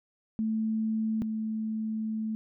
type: tone pair in turn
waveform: sine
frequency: 220 / 219 Hz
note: A3 / A3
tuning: 0 / -8 cents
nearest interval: unison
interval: 8 cents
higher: first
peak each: -26 / -29 dBFS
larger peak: first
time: 0.39-1.22 / 1.22-2.35 s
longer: second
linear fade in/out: 0 ms
effects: none